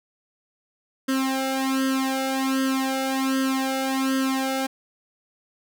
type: tone with flanger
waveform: sawtooth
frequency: 265.8 Hz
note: C4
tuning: 27 cents sharp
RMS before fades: -24 dBFS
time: 1.08-4.67 s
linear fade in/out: 10 ms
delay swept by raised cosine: 0.63 to 1.41 ms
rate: 1.3 Hz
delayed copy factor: +0.95
effects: none